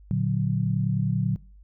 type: chord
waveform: sine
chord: Bb augmented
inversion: none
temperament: equal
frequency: 116.54 / 146.83 / 185 Hz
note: Bb2 / D3 / F#3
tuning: 0 / 0 / 0 cents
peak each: -26 dBFS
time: 0.11-1.36 s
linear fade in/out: 0 ms
effects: noise-tail reverb RT60 0.4 s tail -23 dB re dry + added 50 Hz sine -47 dBFS peak until 1.63 s